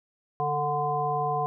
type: harmonic tone with a mistuned harmonic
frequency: 146.83 Hz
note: D3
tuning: in tune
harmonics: 1 / 3 / 5 / 7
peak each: -33 / -32 / -27 / -30 dBFS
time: 0.4-1.46 s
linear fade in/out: 0 ms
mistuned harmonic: 3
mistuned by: +20 cents
effects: none